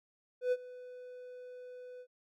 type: tone with ADSR envelope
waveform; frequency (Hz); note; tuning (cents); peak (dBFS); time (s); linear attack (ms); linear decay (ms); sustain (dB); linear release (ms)
triangle; 498.8; B4; +17; -24; 0.41-2.07; 110; 44; -20; 65
effects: none